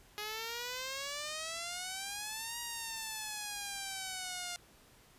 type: exponential two-way sweep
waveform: 5% pulse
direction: up then down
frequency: 415.3 to 950 to 703 Hz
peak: -27 dBFS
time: 0.18-4.56 s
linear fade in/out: 0 ms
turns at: 2.59 s
effects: pink hiss -62 dBFS RMS until 5.18 s + resampled to 32000 Hz